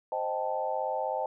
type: chord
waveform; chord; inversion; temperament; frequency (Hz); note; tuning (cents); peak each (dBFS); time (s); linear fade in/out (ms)
sine; A half-diminished seventh; first; equal; 523.3 / 622.3 / 784 / 880; C5 / Eb5 / G5 / A5; 0 / 0 / 0 / 0; -34; 0.12-1.26; 2
effects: none